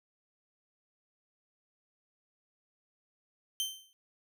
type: tone with exponential decay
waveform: sawtooth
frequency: 3106 Hz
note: G7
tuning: 17 cents flat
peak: -25 dBFS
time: 3.6-3.93 s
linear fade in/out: 0 ms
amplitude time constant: 71 ms
effects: none